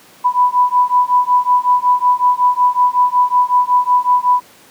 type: beating tone pair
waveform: sine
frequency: 987.8 / 993.2 Hz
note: B5 / B5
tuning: 0 / +9 cents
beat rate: 5.4 Hz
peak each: -13 dBFS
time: 0.24-4.41 s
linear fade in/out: 20 ms
effects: pink hiss -44 dBFS RMS until 4.7 s + high-pass 200 Hz 12 dB/octave